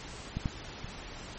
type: clicks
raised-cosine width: 5 ms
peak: -20 / -17 / -27 dBFS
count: 3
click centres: 0.37 / 0.458 / 0.845 s
effects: pink hiss -44 dBFS RMS until 1.38 s + MP3 32 kbps